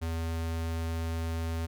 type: tone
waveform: square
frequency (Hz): 82.2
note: E2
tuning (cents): -4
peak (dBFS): -31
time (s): 0.01-1.67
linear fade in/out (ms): 20
effects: none

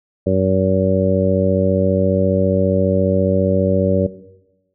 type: harmonic tone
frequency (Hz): 94.7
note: F#2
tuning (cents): +41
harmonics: 1 / 2 / 3 / 4 / 5 / 6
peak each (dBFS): -20 / -19 / -23 / -22 / -21 / -19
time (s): 0.26-4.07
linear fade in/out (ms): 10
effects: noise-tail reverb RT60 1.0 s tail -17 dB re dry

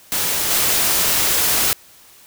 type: noise with level steps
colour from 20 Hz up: white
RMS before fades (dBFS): -20 / -17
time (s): 0.12-1.73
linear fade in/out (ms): 0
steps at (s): 0.5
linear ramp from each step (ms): 10
effects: white hiss -47 dBFS RMS until 2.26 s

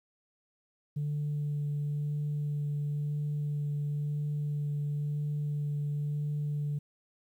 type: tone with vibrato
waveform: sine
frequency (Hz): 146.83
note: D3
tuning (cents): 0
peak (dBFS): -28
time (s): 0.96-6.79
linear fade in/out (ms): 10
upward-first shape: sine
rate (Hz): 0.98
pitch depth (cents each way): 11
effects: tanh soft clip ceiling -27 dBFS + 11-bit

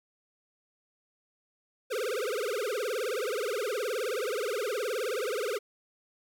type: tone with vibrato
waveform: square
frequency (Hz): 459.7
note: A#4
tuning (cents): -24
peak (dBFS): -30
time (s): 1.9-5.59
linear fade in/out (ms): 20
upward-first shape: triangle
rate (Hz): 19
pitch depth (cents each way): 300
effects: none

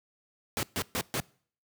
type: noise bursts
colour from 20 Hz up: pink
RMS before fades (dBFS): -30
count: 4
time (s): 0.57-1.2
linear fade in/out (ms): 0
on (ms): 60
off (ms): 130
effects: noise-tail reverb RT60 0.5 s tail -24 dB re dry + high-pass 100 Hz 12 dB/octave

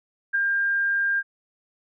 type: tone with ADSR envelope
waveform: sine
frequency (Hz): 1601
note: G6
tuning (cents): +36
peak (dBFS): -17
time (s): 0.33-1.23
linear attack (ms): 22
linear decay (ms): 5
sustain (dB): -3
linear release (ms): 45
effects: none

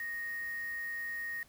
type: tone with quantisation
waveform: sine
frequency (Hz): 1864.7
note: A#6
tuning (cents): 0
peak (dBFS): -36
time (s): 0-1.43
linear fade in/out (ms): 2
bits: 8
effects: pink hiss -63 dBFS RMS until 1.48 s

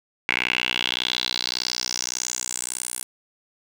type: tone with band-pass filter sweep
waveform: 10% pulse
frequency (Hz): 61.74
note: B1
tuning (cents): 0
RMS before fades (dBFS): -27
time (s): 0.29-3.03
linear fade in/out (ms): 0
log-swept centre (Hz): 2300 to 10000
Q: 4.6
effects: none

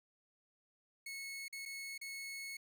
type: tone with dropouts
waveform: sawtooth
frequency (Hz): 2193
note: C#7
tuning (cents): -19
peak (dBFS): -40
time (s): 1.06-2.57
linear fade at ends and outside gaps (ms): 5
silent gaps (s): 1.482-1.526 / 1.654-1.658 / 1.979-2.013
effects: none

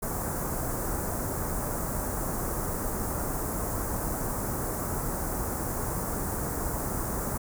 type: band-stop noise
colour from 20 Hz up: pink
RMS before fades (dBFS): -31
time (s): 0.02-7.38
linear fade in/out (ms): 10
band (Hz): 1400 to 7400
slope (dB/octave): 24
effects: none

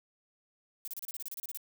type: noise bursts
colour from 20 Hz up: violet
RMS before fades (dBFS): -40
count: 13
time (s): 0.85-1.573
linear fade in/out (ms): 0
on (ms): 27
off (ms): 31
effects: none

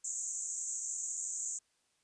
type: band-pass noise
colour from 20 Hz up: pink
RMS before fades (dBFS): -39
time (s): 0.04-1.59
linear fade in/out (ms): 10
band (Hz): 6500 to 7900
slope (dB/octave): 96
effects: white hiss -75 dBFS RMS until 2.03 s + resampled to 22050 Hz

